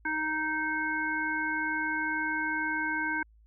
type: harmonic tone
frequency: 311.1 Hz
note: D#4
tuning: in tune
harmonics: 1 / 3 / 5 / 7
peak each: -36 / -35 / -30 / -37 dBFS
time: 0.05-3.23 s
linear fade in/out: 5 ms
effects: added 54 Hz sine -56 dBFS peak until 3.46 s